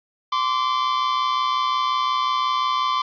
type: tone pair together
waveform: 45% pulse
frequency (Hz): 1035.4 / 1161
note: C6 / D6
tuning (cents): -18 / -20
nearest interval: major second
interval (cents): 198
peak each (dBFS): -22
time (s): 0.32-3.02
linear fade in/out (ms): 5
effects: resampled to 11025 Hz + 9-bit